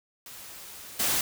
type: noise with level steps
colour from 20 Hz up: white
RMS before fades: -44 / -26 dBFS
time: 0.26-1.21 s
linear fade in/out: 2 ms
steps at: 0.99 s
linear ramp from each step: 10 ms
effects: none